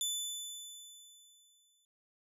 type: tone with exponential decay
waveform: 20% pulse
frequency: 3504 Hz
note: A7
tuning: 8 cents flat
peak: -26 dBFS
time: 0.01-1.85 s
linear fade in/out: 1 ms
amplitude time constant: 400 ms
effects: none